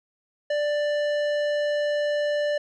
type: tone with tanh clipping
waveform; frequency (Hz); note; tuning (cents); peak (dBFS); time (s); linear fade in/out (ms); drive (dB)
triangle; 589; D5; +5; -24; 0.5-2.58; 5; 18
effects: none